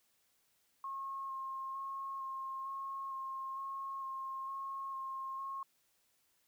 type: tone with vibrato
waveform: sine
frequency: 1076 Hz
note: C6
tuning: 48 cents sharp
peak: -39 dBFS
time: 0.84-5.63 s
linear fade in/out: 2 ms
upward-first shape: square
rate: 1.1 Hz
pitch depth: 12 cents each way
effects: white hiss -75 dBFS RMS until 6.47 s